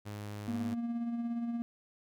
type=tone; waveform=sawtooth; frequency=103.83 Hz; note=G#2; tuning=in tune; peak=-36 dBFS; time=0.05-0.75 s; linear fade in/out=20 ms
type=tone with tremolo; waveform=triangle; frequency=234.6 Hz; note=A#3; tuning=11 cents sharp; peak=-29 dBFS; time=0.48-1.62 s; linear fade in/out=0 ms; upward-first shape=sine; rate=17 Hz; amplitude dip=40%
effects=none